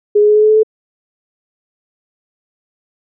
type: tone with pitch steps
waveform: sine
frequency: 415.3 / 418.7 / 422.1 / 425.5 / 429 / 432.4 / 435.9 Hz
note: G#4 / G#4 / G#4 / G#4 / A4 / A4 / A4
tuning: 0 / +14 / +28 / +42 / -44 / -30 / -16 cents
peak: -6 dBFS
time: 0.15-0.633 s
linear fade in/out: 10 ms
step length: 69 ms
effects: none